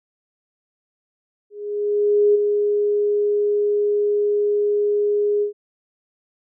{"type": "tone with ADSR envelope", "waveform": "sine", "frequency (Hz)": 413.5, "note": "G#4", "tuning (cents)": -8, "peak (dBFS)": -11, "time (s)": [1.5, 5.53], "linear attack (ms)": 850, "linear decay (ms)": 12, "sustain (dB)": -5, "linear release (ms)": 110, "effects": []}